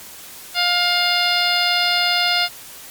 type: harmonic tone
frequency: 707 Hz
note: F5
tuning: 21 cents sharp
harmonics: 1 / 2 / 3 / 4 / 5 / 6 / 7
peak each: -23 / -23 / -23 / -23 / -23 / -23 / -23 dBFS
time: 0.54-2.49 s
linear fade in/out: 50 ms
effects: white hiss -38 dBFS RMS until 2.9 s + MP3 96 kbps